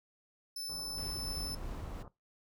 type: tone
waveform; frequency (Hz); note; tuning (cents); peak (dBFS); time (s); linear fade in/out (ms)
sawtooth; 5274; E8; 0; -36; 0.56-1.55; 5
type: low-pass noise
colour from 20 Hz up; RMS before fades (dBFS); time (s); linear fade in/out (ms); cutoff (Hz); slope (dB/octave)
pink; -50; 0.69-2.08; 2; 1300; 48
type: noise with tremolo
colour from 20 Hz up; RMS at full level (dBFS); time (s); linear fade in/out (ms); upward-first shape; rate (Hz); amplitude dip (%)
brown; -41; 0.97-2.03; 10; sine; 3; 25
effects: noise-tail reverb RT60 0.2 s tail -18 dB re dry